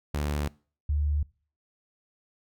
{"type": "tone pair in turn", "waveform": ["sawtooth", "sine"], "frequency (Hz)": [73.42, 73.73], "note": ["D2", "D2"], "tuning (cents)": [0, 7], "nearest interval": "unison", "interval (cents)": 7, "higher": "second", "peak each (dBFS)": -23, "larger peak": "neither", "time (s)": [[0.14, 0.48], [0.89, 1.23]], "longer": "neither", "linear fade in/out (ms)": 5, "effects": ["noise-tail reverb RT60 0.4 s tail -23 dB re dry"]}